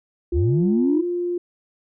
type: linear sweep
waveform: sine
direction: up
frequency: 58.1 to 335.8 Hz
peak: -16 dBFS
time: 0.32-1.04 s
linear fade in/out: 50 ms
type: tone with pitch glide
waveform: sine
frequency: 349.2 to 351.4 Hz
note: F4 to F4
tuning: 0 to +11 cents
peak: -21 dBFS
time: 0.32-1.38 s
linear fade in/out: 5 ms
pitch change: +11 cents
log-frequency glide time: 0.84-0.95 s
effects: tanh soft clip ceiling -8 dBFS

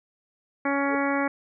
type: harmonic tone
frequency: 279.5 Hz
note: C#4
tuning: 14 cents sharp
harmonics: 1 / 2 / 3 / 4 / 5 / 6 / 7 / 8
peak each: -26 / -29 / -31 / -32 / -33 / -34 / -34 / -35 dBFS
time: 0.65-1.28 s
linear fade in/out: 5 ms
type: tone with exponential growth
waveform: sine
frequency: 440 Hz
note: A4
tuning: in tune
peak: -27 dBFS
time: 0.82-0.95 s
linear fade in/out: 1 ms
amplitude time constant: 27 ms
effects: none

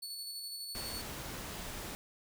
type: tone with tremolo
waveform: sawtooth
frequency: 4435 Hz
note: C#8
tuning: in tune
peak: -37 dBFS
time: 0.02-1.02 s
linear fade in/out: 10 ms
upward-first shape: square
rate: 12 Hz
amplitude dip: 25%
type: noise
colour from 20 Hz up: pink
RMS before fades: -43 dBFS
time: 0.75-1.95 s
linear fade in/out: 0 ms
effects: none

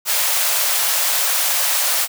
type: high-pass noise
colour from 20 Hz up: white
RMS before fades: -18 dBFS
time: 0.05-2.08 s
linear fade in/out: 50 ms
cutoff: 520 Hz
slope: 48 dB/octave
effects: none

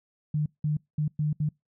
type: tone bursts at uneven times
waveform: sine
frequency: 150.8 Hz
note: D3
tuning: 46 cents sharp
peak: -23 dBFS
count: 5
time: 0.34-0.46 / 0.64-0.77 / 0.98-1.08 / 1.19-1.33 / 1.4-1.49 s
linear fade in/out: 5 ms
effects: noise-tail reverb RT60 0.2 s tail -26 dB re dry

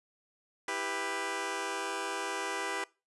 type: chord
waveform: 10% pulse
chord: E minor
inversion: none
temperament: just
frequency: 329.6 / 395.6 / 494.4 Hz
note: E4 / G4 / B4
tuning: 0 / +16 / +2 cents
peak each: -32 / -28 / -30 dBFS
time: 0.68-2.84 s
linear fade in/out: 2 ms
effects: noise-tail reverb RT60 0.3 s tail -23 dB re dry + resampled to 24000 Hz

